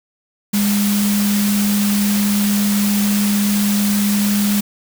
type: tone in noise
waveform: sine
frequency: 204.5 Hz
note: G#3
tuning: 26 cents flat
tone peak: -14 dBFS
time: 0.53-4.61 s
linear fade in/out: 10 ms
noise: white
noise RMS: -23 dBFS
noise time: 0.53-4.61 s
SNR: +6 dB
effects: none